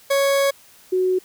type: tone pair in turn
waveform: 40% pulse / sine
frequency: 554.4 / 370 Hz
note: C#5 / F#4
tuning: 0 / 0 cents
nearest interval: perfect fifth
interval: 700 cents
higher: first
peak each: -15 / -16 dBFS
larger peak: first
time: 0.1-0.51 / 0.92-1.19 s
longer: first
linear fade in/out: 10 ms
effects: white hiss -50 dBFS RMS until 1.24 s